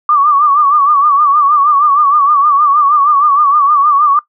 sine tone with vibrato, 1161 Hz, D6, 20 cents flat, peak -6 dBFS, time 0.09-4.19 s, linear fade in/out 2 ms, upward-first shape sine, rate 6.4 Hz, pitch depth 87 cents each way, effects noise-tail reverb RT60 0.1 s tail -17 dB re dry

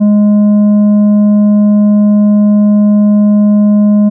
triangle tone with tanh clipping, 207.7 Hz, G#3, in tune, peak -5 dBFS, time 0-4.1 s, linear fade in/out 20 ms, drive 10 dB, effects none

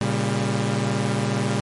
sawtooth chord, G diminished, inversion first, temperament equal with one note detuned, 116.54 / 138.59 / 199.08 Hz, Bb2 / Db3 / G3, 0 / 0 / +27 cents, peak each -21 / -22 / -21 dBFS, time 0.01-1.6 s, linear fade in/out 0 ms, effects MP3 48 kbps

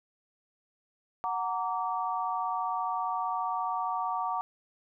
sine chord, Gb augmented, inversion none, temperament just, 740 / 925 / 1156.2 Hz, Gb5 / Bb5 / D6, 0 / -14 / -27 cents, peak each -33 dBFS, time 1.24-4.41 s, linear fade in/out 0 ms, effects none

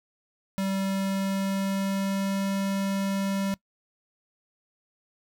square tone with pitch glide, 193.8 to 195.83 Hz, G3 to G3, -20 to -1 cents, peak -26 dBFS, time 0.58-3.54 s, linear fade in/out 0 ms, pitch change +19 cents, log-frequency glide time 0.77-2.49 s, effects noise-tail reverb RT60 0.1 s tail -22 dB re dry

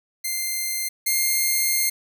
5% pulse tone pair in turn, 2093 / 2116 Hz, C7 / C7, 0 / +19 cents, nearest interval unison, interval 19 cents, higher second, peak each -14 / -9 dBFS, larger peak second, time 0.24-0.89 / 1.06-1.9 s, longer second, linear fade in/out 10 ms, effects none

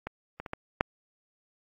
clicks, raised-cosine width 0.5 ms, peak -19 / -22 / -24 / -18 / -7 dBFS, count 5, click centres 0.07 / 0.4 / 0.462 / 0.534 / 0.809 s, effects AAC 32 kbps

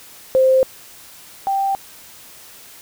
sine tone pair in turn, 523.3 / 784.1 Hz, C5 / G5, 0 / 0 cents, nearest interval perfect fifth, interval 700 cents, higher second, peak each -10 / -16 dBFS, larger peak first, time 0.35-0.63 / 1.47-1.75 s, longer neither, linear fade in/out 0 ms, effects white hiss -42 dBFS RMS until 2.81 s

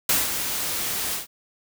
white noise with ADSR envelope, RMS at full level -19 dBFS, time 0.09-1.27 s, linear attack 4 ms, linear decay 180 ms, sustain -8 dB, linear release 130 ms, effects none

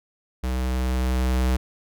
square tone with level ramp, 63.5 Hz, B1, 49 cents sharp, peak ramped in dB -24 to -19 dBFS, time 0.43-1.57 s, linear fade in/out 10 ms, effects none

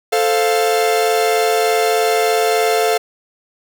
45% pulse chord, F major, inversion first, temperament equal, 440 / 523.3 / 698.5 Hz, A4 / C5 / F5, 0 / 0 / 0 cents, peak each -16 / -22 / -17 dBFS, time 0.12-2.98 s, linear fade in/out 10 ms, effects none

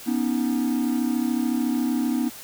triangle tone cluster, 244.2 / 277.7 / 312 Hz, B3 / C#4 / D#4, -19 / +3 / +5 cents, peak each -21 / -25 / -25 dBFS, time 0.06-2.3 s, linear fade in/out 20 ms, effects tanh soft clip ceiling -10 dBFS + white hiss -41 dBFS RMS until 2.43 s

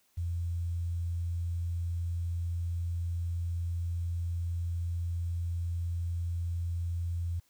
sine tone with quantisation, 85.6 Hz, F2, 34 cents flat, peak -30 dBFS, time 0.17-7.4 s, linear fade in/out 10 ms, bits 10, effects white hiss -70 dBFS RMS until 7.49 s

